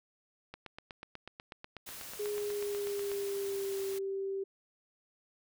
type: click train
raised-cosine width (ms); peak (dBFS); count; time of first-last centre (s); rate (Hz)
0.3; -28; 22; 0.54-3.117; 8.15
type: noise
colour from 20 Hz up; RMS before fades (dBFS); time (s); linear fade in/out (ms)
white; -46; 1.86-3.99; 10
type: tone with pitch glide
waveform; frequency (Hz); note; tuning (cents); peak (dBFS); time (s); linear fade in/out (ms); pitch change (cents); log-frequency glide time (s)
sine; 415.3 to 389.7; G#4 to G4; 0 to -10; -33; 2.19-4.44; 10; -110; 2.32-3.84
effects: none